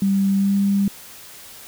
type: tone with pitch glide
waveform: sine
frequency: 196 to 198.97 Hz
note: G3 to G3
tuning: 0 to +26 cents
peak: -15 dBFS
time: 0.02-0.88 s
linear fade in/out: 2 ms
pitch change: +26 cents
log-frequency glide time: 0.36-0.55 s
effects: white hiss -41 dBFS RMS until 1.67 s